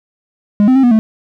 triangle tone with pitch steps, 206 / 257.9 / 267.2 / 242.8 / 219.5 Hz, G#3 / C4 / C4 / B3 / A3, -14 / -25 / +36 / -29 / -4 cents, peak -4 dBFS, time 0.6-0.99 s, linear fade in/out 0 ms, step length 78 ms, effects none

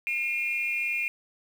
sine tone with amplitude modulation, 2416 Hz, D7, 48 cents sharp, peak -22 dBFS, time 0.07-1.08 s, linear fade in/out 0 ms, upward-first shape sine, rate 277 Hz, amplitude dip 85%, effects 8-bit

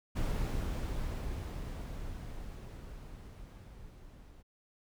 brown noise with level ramp, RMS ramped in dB -32 to -54 dBFS, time 0.15-4.43 s, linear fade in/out 20 ms, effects none

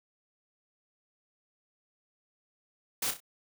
white noise with echo, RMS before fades -31 dBFS, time 3.02-3.11 s, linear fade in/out 5 ms, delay 31 ms, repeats 3, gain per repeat -8 dB, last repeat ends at 3.203 s, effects none

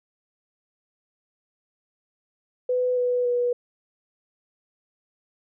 sine tone with pitch steps, 500 / 493.4 / 486.9 Hz, B4 / B4 / B4, +21 / -2 / -25 cents, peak -20 dBFS, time 2.69-3.53 s, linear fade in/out 5 ms, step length 280 ms, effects none

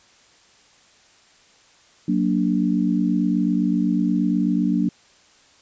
sine chord, Gb augmented, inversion none, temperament equal with one note detuned, 185 / 233.1 / 292.1 Hz, Gb3 / Bb3 / D4, 0 / 0 / -9 cents, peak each -21 / -22 / -22 dBFS, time 2.08-4.89 s, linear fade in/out 5 ms, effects white hiss -54 dBFS RMS until 5.61 s + resampled to 16000 Hz

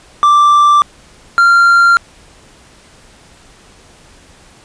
triangle tone pair in turn, 1174.7 / 1385 Hz, D6 / F6, 0 / -15 cents, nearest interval minor third, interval 285 cents, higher second, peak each -3 dBFS, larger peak neither, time 0.23-0.82 / 1.38-1.97 s, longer neither, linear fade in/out 0 ms, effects pink hiss -43 dBFS RMS until 4.64 s + resampled to 22050 Hz

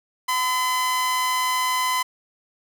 sawtooth tone with amplitude modulation, 1016 Hz, B5, 49 cents sharp, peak -15 dBFS, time 0.28-2.03 s, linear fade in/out 10 ms, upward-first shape sine, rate 267 Hz, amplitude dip 35%, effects none

